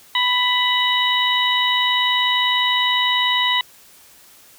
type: harmonic tone with a mistuned harmonic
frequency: 992 Hz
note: B5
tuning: 7 cents sharp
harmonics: 1 / 2 / 3 / 4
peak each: -21 / -21 / -21 / -21 dBFS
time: 0.15-3.61 s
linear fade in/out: 2 ms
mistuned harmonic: 4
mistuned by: -68 cents
effects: white hiss -48 dBFS RMS until 4.58 s